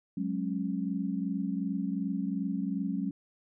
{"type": "chord", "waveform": "sine", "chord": "F# suspended second", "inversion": "none", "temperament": "equal with one note detuned", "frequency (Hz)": [185, 207.7, 273.4], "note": ["F#3", "G#3", "C#4"], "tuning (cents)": [0, 0, -24], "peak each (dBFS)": [-33, -34, -34], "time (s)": [0.17, 3.11], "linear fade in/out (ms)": 5, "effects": []}